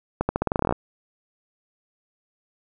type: accelerating click train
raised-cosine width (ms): 1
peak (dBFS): -7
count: 14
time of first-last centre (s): 0.21-0.725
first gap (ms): 80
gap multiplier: 0.87
effects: none